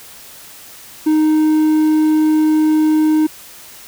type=tone; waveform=triangle; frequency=310 Hz; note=D#4; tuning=6 cents flat; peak=-8 dBFS; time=1.06-3.27 s; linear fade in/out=10 ms; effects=white hiss -38 dBFS RMS until 3.87 s